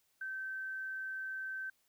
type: tone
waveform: sine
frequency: 1546 Hz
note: G6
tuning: 24 cents flat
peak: -38 dBFS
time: 0.21-1.7 s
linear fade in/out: 5 ms
effects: white hiss -75 dBFS RMS until 1.88 s